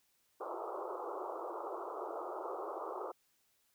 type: band-pass noise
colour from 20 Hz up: pink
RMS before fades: -42 dBFS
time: 0.4-3.12 s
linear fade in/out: 10 ms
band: 340 to 1300 Hz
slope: 96 dB/octave
effects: white hiss -75 dBFS RMS until 3.74 s